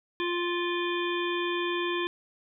harmonic tone, 349.2 Hz, F4, in tune, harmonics 1 / 3 / 5 / 7 / 9 / 10, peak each -29 / -34 / -36 / -37 / -39 / -39 dBFS, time 0.2-2.07 s, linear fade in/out 0 ms, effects none

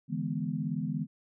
sine chord, E dominant seventh, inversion third, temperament equal with one note detuned, 146.83 / 163.86 / 207.7 / 246.9 Hz, D3 / E3 / G#3 / B3, 0 / -10 / 0 / 0 cents, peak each -36 / -34 / -36 / -36 dBFS, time 0.08-1.07 s, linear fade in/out 50 ms, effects none

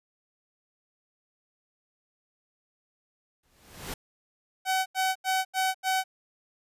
pink noise with exponential growth, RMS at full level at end -33 dBFS, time 3.43-3.94 s, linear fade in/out 5 ms, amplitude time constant 110 ms
sawtooth tone bursts, 756 Hz, F#5, 37 cents sharp, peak -20 dBFS, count 5, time 4.65-6.04 s, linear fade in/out 50 ms, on 210 ms, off 85 ms
effects resampled to 32000 Hz

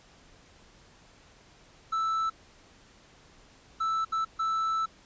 triangle tone bursts at uneven times, 1318.5 Hz, E6, in tune, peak -24 dBFS, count 4, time 1.92-2.3 / 3.8-4.05 / 4.12-4.25 / 4.39-4.86 s, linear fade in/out 10 ms, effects pink hiss -57 dBFS RMS until 5.05 s + resampled to 16000 Hz

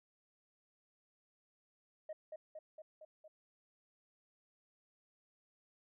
sine tone with echo, 622.3 Hz, D#5, in tune, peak -40 dBFS, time 2.09-2.13 s, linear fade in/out 5 ms, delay 230 ms, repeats 5, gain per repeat -3 dB, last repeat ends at 3.28 s, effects tanh soft clip ceiling -40 dBFS

